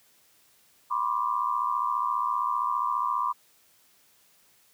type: tone cluster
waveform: sine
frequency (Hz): 988 / 1063 / 1177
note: B5 / C6 / D6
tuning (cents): 0 / +27 / +3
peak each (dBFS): -29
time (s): 0.9-3.33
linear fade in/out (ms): 20
effects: white hiss -62 dBFS RMS until 4.73 s + high-pass 60 Hz 12 dB/octave